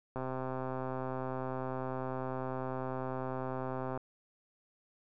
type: click train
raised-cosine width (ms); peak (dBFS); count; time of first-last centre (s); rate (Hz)
1; -24; 497; 0.16-3.975; 130
effects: none